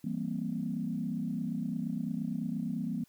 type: chord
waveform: sine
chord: C dominant seventh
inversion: first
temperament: equal with one note detuned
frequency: 167.02 / 196 / 233.1 / 261.6 Hz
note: E3 / G3 / Bb3 / C4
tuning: +23 / 0 / 0 / 0 cents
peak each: -37 / -37 / -35 / -39 dBFS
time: 0.04-3.04 s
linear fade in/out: 5 ms
effects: tanh soft clip ceiling -21 dBFS + white hiss -67 dBFS RMS until 3.08 s